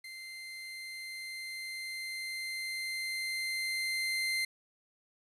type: tone with level ramp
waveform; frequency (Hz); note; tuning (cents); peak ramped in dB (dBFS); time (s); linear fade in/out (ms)
30% pulse; 2083; C7; -8; -41 to -27; 0.04-4.45; 5
effects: resampled to 32000 Hz + 11-bit